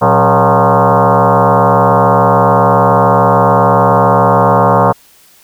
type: tone with frequency modulation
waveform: sine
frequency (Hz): 182.5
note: F#3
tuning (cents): -24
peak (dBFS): -5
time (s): 0.01-4.93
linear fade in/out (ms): 20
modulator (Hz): 149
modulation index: 6.9
effects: white hiss -45 dBFS RMS until 5.43 s